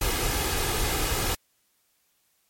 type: noise with comb filter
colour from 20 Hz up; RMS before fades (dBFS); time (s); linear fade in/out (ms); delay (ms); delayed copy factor
pink; -26; 0.01-1.35; 5; 2.4; +0.5
effects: white hiss -69 dBFS RMS until 2.49 s + MP3 64 kbps